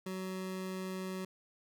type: tone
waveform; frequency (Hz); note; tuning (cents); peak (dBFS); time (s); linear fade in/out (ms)
25% pulse; 187.3; F#3; +21; -34; 0.06-1.25; 5
effects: none